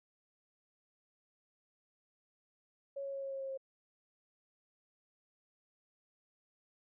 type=tone with pitch steps; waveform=sine; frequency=554.4 / 551.2 / 548 / 544.9 / 541.7 / 538.6 / 535.5 Hz; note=C#5 / C#5 / C#5 / C#5 / C#5 / C#5 / C5; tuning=0 / -10 / -20 / -30 / -40 / -50 / +40 cents; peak=-38 dBFS; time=2.96-3.576 s; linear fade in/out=10 ms; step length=88 ms; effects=none